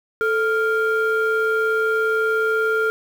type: tone pair together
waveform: sine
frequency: 440 / 1396.9 Hz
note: A4 / F6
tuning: 0 / 0 cents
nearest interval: octave + minor sixth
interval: 2000 cents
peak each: -18 dBFS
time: 0.21-2.9 s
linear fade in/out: 0 ms
effects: tanh soft clip ceiling -13 dBFS + 7-bit